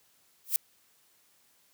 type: noise with exponential growth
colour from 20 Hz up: violet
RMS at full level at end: -21 dBFS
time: 0.44-0.56 s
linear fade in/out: 1 ms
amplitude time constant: 24 ms
effects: white hiss -66 dBFS RMS until 1.73 s + high-pass 60 Hz 12 dB/octave